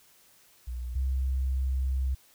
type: tone pair in turn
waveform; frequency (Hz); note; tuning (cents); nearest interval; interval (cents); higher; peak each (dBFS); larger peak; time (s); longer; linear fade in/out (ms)
sine; 61 / 65.55; B1 / C2; -21 / +4; minor second; 125; second; -32 / -25; second; 0.67-0.95 / 0.95-2.15; second; 10
effects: white hiss -60 dBFS RMS until 2.34 s